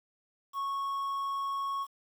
triangle tone with quantisation, 1103 Hz, C#6, 9 cents flat, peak -29 dBFS, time 0.53-1.87 s, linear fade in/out 50 ms, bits 9, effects none

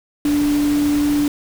sine tone in noise, 292.2 Hz, D4, 9 cents flat, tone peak -14 dBFS, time 0.25-1.28 s, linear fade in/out 2 ms, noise pink, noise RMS -29 dBFS, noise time 0.25-1.28 s, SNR +12 dB, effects none

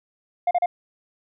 sine tone bursts, 707 Hz, F5, 21 cents sharp, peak -14 dBFS, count 3, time 0.47-0.66 s, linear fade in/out 5 ms, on 40 ms, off 35 ms, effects tanh soft clip ceiling -16 dBFS

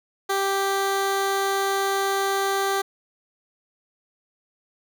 15% pulse tone, 392 Hz, G4, in tune, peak -15 dBFS, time 0.29-2.82 s, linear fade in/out 10 ms, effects none

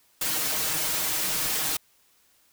white noise with comb filter, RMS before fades -27 dBFS, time 0.21-1.77 s, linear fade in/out 5 ms, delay 6.4 ms, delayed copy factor +0.95, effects white hiss -63 dBFS RMS until 2.52 s

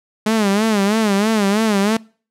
sawtooth tone with vibrato, 209.5 Hz, G#3, 15 cents sharp, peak -10 dBFS, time 0.26-1.97 s, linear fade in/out 5 ms, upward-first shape sine, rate 3.1 Hz, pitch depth 120 cents each way, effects noise-tail reverb RT60 0.4 s tail -24 dB re dry + low-pass 11000 Hz 12 dB/octave

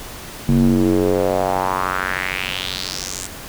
square tone with band-pass filter sweep, 46.5 Hz, F#1, 9 cents sharp, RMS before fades -19 dBFS, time 0.48-3.27 s, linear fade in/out 10 ms, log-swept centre 190 to 8000 Hz, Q 3.3, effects pink hiss -34 dBFS RMS until 3.48 s

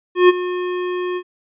square tone with ADSR envelope, 360 Hz, F#4, 47 cents flat, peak -6 dBFS, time 0.15-1.23 s, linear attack 140 ms, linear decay 26 ms, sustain -15 dB, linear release 64 ms, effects resampled to 8000 Hz

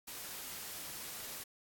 white noise, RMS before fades -45 dBFS, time 0.07-1.44 s, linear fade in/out 10 ms, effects AAC 64 kbps

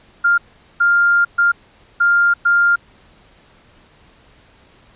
sine tone bursts at uneven times, 1400 Hz, F6, 4 cents sharp, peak -10 dBFS, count 5, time 0.24-0.38 / 0.8-1.25 / 1.38-1.52 / 2-2.34 / 2.45-2.76 s, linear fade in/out 10 ms, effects pink hiss -50 dBFS RMS until 4.95 s + resampled to 8000 Hz

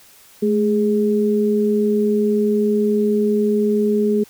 sine tone pair together, 214.4 / 415.3 Hz, A3 / G#4, -45 / 0 cents, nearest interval major seventh, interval 1145 cents, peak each -17 dBFS, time 0.42-4.24 s, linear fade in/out 10 ms, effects white hiss -48 dBFS RMS until 4.29 s

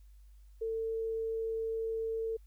sine tone, 448.8 Hz, A4, 34 cents sharp, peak -32 dBFS, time 0.61-2.37 s, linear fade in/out 10 ms, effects added 50 Hz sine -53 dBFS peak until 2.46 s + white hiss -75 dBFS RMS until 2.46 s

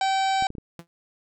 harmonic tone, 772 Hz, G5, 27 cents flat, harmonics 1 / 2 / 3 / 4 / 5 / 6 / 7 / 9 / 10, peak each -21 / -33 / -34 / -37 / -35 / -39 / -42 / -42 / -43 dBFS, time 0.01-0.47 s, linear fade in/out 2 ms
clicks, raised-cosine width 3 ms, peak -25 dBFS, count 4, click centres 0.424 / 0.504 / 0.552 / 0.583 s
sawtooth tone with exponential decay, 169.5 Hz, E3, 49 cents sharp, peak -30 dBFS, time 0.79-0.87 s, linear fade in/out 0 ms, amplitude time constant 16 ms
effects none

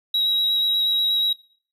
triangle tone with vibrato, 3849 Hz, B7, 45 cents flat, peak -16 dBFS, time 0.14-1.33 s, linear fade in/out 5 ms, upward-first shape square, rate 8.3 Hz, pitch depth 10 cents each way, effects noise-tail reverb RT60 0.5 s tail -24 dB re dry + tanh soft clip ceiling -12 dBFS

